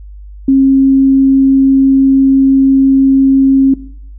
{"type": "tone", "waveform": "sine", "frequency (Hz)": 269.4, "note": "C#4", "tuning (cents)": -49, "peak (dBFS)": -4, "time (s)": [0.48, 3.74], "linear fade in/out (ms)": 5, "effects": ["noise-tail reverb RT60 0.6 s tail -18 dB re dry", "added 50 Hz sine -28 dBFS peak until 4.18 s"]}